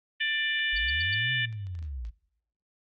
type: harmonic tone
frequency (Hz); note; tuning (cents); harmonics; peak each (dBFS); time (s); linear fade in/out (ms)
591; D5; +11; 3 / 4 / 5 / 6; -28 / -32 / -32 / -35; 0.2-1.46; 10
type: linear two-way sweep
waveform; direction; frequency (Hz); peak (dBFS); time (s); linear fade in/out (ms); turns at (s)
sine; up then down; 44.59 to 130.81 to 51.1; -33; 0.72-2.11; 20; 1.32
type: tone bursts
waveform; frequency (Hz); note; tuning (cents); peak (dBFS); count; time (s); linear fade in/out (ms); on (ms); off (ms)
sine; 4531; C#8; +37; -36; 4; 0.76-1.144; 5; 21; 100
type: clicks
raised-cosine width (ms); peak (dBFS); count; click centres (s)
0.2; -38; 6; 1.527 / 1.669 / 1.752 / 1.79 / 1.827 / 2.051
effects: noise-tail reverb RT60 0.8 s tail -24 dB re dry + Opus 24 kbps